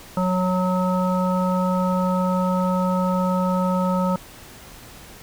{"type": "harmonic tone", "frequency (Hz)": 183.6, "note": "F#3", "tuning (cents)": -13, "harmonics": [1, 3, 5, 7], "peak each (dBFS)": [-20, -25, -27, -28], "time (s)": [0.17, 4.16], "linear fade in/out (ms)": 2, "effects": ["pink hiss -43 dBFS RMS until 5.22 s"]}